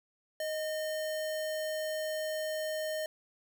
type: tone with sample-and-hold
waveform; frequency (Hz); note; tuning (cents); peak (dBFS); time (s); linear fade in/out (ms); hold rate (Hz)
sine; 623; D#5; +2; -32; 0.4-3.06; 2; 2450
effects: none